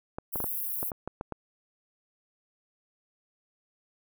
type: clicks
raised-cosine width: 1 ms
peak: -20 dBFS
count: 9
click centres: 0.185 / 0.358 / 0.403 / 0.442 / 0.829 / 0.918 / 1.076 / 1.211 / 1.323 s
type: high-pass noise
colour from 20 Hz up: white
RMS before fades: -33 dBFS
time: 0.32-0.91 s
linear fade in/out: 20 ms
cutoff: 11000 Hz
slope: 48 dB/octave
effects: none